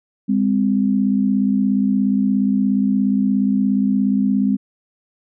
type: tone pair together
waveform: sine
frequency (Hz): 202.3 / 259.3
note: G#3 / C4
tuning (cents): -45 / -15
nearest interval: major third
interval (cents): 430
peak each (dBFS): -16 / -18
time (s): 0.28-4.57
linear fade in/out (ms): 20
effects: none

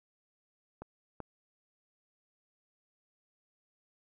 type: clicks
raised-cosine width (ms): 1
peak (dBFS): -29 / -26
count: 2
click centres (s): 0.82 / 1.203
effects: none

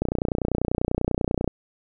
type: click train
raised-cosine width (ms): 2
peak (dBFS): -9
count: 45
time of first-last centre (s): 0.02-1.477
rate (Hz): 30.2
effects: none

